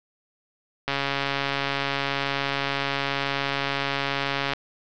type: click train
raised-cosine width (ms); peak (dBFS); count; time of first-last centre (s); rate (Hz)
0.3; -9; 509; 0.88-4.535; 139
effects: resampled to 16000 Hz + 7-bit